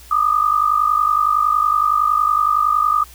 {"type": "tone pair together", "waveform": "sine", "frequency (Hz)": [1194, 1244.8], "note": ["D6", "D#6"], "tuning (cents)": [28, 0], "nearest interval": "minor second", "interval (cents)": 72, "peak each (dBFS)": -16, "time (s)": [0.11, 3.04], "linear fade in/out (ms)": 5, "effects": ["added 60 Hz sine -42 dBFS peak until 3.14 s", "white hiss -44 dBFS RMS until 3.14 s"]}